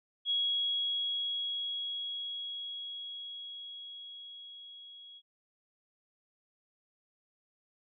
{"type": "tone with level ramp", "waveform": "sine", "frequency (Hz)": 3321, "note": "G#7", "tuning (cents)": -1, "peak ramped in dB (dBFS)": [-27, -49], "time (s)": [0.25, 5.22], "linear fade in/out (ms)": 50, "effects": []}